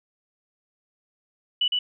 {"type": "tone with echo", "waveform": "sine", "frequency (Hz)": 2960, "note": "F#7", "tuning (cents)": 0, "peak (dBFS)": -19, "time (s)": [1.61, 1.68], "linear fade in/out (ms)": 5, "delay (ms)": 110, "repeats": 1, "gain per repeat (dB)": -2, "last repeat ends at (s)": 1.79, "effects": []}